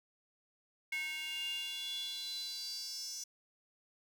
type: tone with high-pass filter sweep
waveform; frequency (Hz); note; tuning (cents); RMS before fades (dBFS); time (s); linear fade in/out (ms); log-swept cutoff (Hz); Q
square; 311.1; D#4; 0; -41; 0.92-3.24; 5; 2200 to 5800; 7.9
effects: none